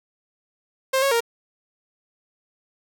sawtooth tone with pitch steps, 529 / 550 / 465.9 Hz, C5 / C#5 / A#4, +19 / -14 / -1 cents, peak -14 dBFS, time 0.93-1.206 s, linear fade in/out 10 ms, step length 92 ms, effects none

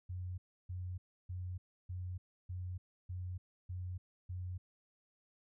sine tone bursts, 90.7 Hz, F#2, 34 cents flat, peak -39 dBFS, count 8, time 0.09-4.58 s, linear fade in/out 10 ms, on 290 ms, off 310 ms, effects none

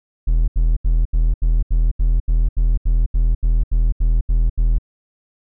triangle tone bursts, 40.74 Hz, E1, 20 cents flat, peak -10 dBFS, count 16, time 0.27-4.785 s, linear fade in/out 10 ms, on 210 ms, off 77 ms, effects none

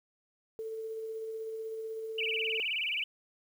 sine tone with tremolo, 443.9 Hz, A4, 15 cents sharp, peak -35 dBFS, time 0.59-2.6 s, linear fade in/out 0 ms, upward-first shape sine, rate 16 Hz, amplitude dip 25%
sine tone with vibrato, 2622 Hz, E7, 10 cents flat, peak -30 dBFS, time 2.18-3.04 s, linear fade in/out 5 ms, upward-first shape sine, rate 19 Hz, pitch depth 250 cents each way
effects 10-bit

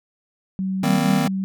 sine tone with pitch glide, 190 to 191.65 Hz, F#3 to G3, +46 to -39 cents, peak -21 dBFS, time 0.59-1.44 s, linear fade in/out 0 ms, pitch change +15 cents, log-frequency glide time 0.91-1.08 s
square chord, C minor seventh, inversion first, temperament just, 156.98 / 196.22 / 235.5 / 261.6 Hz, Eb3 / G3 / Bb3 / C4, +16 / +2 / +18 / 0 cents, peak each -24 dBFS, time 0.83-1.28 s, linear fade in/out 5 ms
effects none

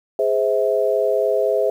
sine chord, Ab augmented, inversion none, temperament just, 415.3 / 519.1 / 648.9 Hz, Ab4 / C5 / E5, 0 / -14 / -27 cents, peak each -20 dBFS, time 0.19-1.7 s, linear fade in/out 2 ms, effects 8-bit

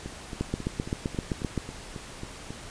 two click trains, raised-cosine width 3 ms, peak -23 / -14 dBFS, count 10 / 10, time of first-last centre 0.06-2.506 / 0.41-1.577 s, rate 3.68 / 7.71 Hz, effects pink hiss -43 dBFS RMS until 2.7 s + resampled to 22050 Hz

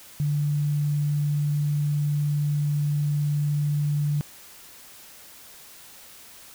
sine tone, 146.8 Hz, D3, in tune, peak -21 dBFS, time 0.2-4.21 s, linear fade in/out 0 ms, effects white hiss -47 dBFS RMS until 6.54 s

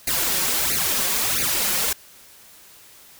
white noise with flanger, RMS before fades -22 dBFS, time 0.07-1.93 s, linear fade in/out 5 ms, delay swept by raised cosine 0.45 to 5.55 ms, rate 1.5 Hz, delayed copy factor +1, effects white hiss -48 dBFS RMS until 3.19 s

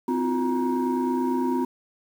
sine tone cluster, 256.8 / 326.6 / 355.7 / 944 Hz, C4 / E4 / F4 / A#5, -32 / -16 / +32 / +22 cents, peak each -23 / -32 / -26 / -28 dBFS, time 0.08-1.65 s, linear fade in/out 5 ms, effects tanh soft clip ceiling -16 dBFS + 8-bit

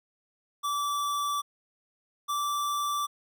square tone pair in turn, 1159 / 1166.4 Hz, D6 / D6, -23 / -12 cents, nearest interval unison, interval 11 cents, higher second, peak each -28 dBFS, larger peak neither, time 0.63-1.42 / 2.28-3.07 s, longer neither, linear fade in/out 20 ms, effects none

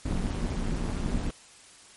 brown noise with amplitude modulation, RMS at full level -25 dBFS, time 0.05-1.31 s, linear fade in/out 5 ms, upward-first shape sine, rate 202 Hz, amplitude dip 90%, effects white hiss -52 dBFS RMS until 1.96 s + MP3 48 kbps

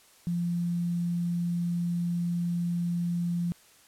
sine tone with quantisation, 172.9 Hz, F3, 17 cents flat, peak -26 dBFS, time 0.27-3.52 s, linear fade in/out 0 ms, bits 9, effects white hiss -58 dBFS RMS until 3.87 s + low-pass 12000 Hz 12 dB/octave

